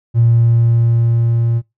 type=tone with level ramp; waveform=triangle; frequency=116.6 Hz; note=A#2; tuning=1 cent sharp; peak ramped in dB=-4 to -10 dBFS; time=0.14-1.62 s; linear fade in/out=50 ms; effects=noise-tail reverb RT60 0.2 s tail -23 dB re dry + tanh soft clip ceiling -4 dBFS